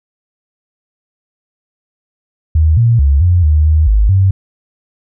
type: tone with pitch steps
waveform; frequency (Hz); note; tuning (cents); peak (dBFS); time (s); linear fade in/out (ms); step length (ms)
sine; 78.7 / 116.8 / 69.7 / 88.5 / 76.2 / 77.7 / 52.2 / 95.9; D#2 / A#2 / C#2 / F2 / D#2 / D#2 / G#1 / G2; +20 / +4 / +10 / +23 / -36 / -2 / +10 / -37; -6; 2.55-4.31; 5; 220
effects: none